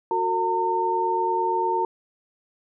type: tone cluster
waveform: sine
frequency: 366.9 / 455.6 / 910 Hz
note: F#4 / A#4 / A#5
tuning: -15 / -40 / -42 cents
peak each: -26 / -30 / -22 dBFS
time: 0.11-1.85 s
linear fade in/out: 2 ms
effects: none